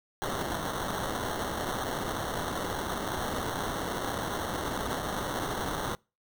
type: noise with sample-and-hold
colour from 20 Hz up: white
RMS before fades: -33 dBFS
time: 0.22-5.95 s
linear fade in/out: 0 ms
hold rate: 2450 Hz
effects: noise-tail reverb RT60 0.3 s tail -26 dB re dry